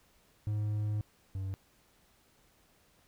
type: tone pair in turn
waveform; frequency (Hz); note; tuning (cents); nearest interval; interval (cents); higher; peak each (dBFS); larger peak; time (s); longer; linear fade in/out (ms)
triangle; 105.5 / 96.09; G#2 / G2; +28 / -34; major second; 162; first; -28 / -32; first; 0.47-1.01 / 1.35-1.54; first; 0
effects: pink hiss -67 dBFS RMS until 3.07 s